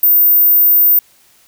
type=tone; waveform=sine; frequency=14540 Hz; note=A#9; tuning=44 cents flat; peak=-6 dBFS; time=0.03-0.99 s; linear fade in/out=2 ms; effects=white hiss -50 dBFS RMS until 1.47 s